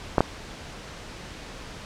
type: clicks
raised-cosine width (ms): 1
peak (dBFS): -3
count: 2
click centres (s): 0.182 / 0.206
effects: pink hiss -40 dBFS RMS until 1.85 s + low-pass 6000 Hz 12 dB/octave